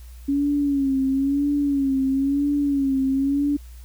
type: tone with vibrato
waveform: sine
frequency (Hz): 277.2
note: C#4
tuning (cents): 0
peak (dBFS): -18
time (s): 0.28-3.57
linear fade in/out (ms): 10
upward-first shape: sine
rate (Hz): 1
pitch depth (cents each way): 70
effects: added 60 Hz sine -38 dBFS peak until 3.84 s + white hiss -54 dBFS RMS until 3.84 s